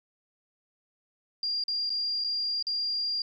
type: tone with dropouts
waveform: sine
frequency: 4788 Hz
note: D8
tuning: 33 cents sharp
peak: -27 dBFS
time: 1.43-3.22 s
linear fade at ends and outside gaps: 2 ms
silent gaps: 1.638-1.681 / 1.895-1.902 / 2.24-2.245 / 2.626-2.668 s
effects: 11-bit